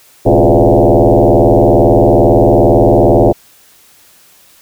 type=tone with frequency modulation; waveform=sine; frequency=125.4 Hz; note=B2; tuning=27 cents sharp; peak=-4 dBFS; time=0.25-3.33 s; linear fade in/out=20 ms; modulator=77.7 Hz; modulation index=7.8; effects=white hiss -45 dBFS RMS until 4.61 s